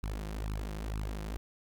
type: tone with flanger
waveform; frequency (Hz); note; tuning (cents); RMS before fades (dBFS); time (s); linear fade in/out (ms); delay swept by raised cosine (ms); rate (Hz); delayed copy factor
sawtooth; 52.3; G#1; +13; -37; 0.03-1.37; 0; 0.74 to 5.84; 2.1; +0.9
effects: none